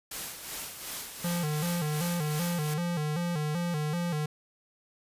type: noise with tremolo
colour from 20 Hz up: white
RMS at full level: -36 dBFS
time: 0.11-2.74 s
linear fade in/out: 5 ms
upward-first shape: sine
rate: 2.7 Hz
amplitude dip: 55%
type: tone with vibrato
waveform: square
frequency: 161.9 Hz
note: E3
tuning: 31 cents flat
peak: -29 dBFS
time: 1.24-4.26 s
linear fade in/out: 5 ms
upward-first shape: square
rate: 2.6 Hz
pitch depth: 120 cents each way
effects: resampled to 32000 Hz